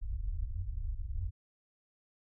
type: low-pass noise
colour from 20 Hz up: pink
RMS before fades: -36 dBFS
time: 0.01-1.31 s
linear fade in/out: 10 ms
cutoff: 100 Hz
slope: 96 dB/octave
effects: none